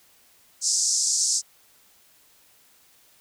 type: band-pass noise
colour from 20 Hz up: pink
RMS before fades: -23 dBFS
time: 0.61-1.42 s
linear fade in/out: 50 ms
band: 5200 to 8200 Hz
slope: 48 dB/octave
effects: white hiss -58 dBFS RMS until 3.2 s